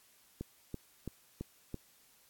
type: click train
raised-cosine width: 3 ms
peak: -26 dBFS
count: 5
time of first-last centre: 0.41-1.743 s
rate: 3 Hz
effects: white hiss -65 dBFS RMS until 2.29 s + AAC 64 kbps